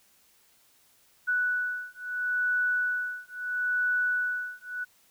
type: beating tone pair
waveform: sine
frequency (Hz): 1480 / 1480.75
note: F#6 / F#6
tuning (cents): 0 / +1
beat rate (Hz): 0.75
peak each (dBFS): -29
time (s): 1.27-4.85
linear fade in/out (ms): 20
effects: white hiss -63 dBFS RMS until 5.1 s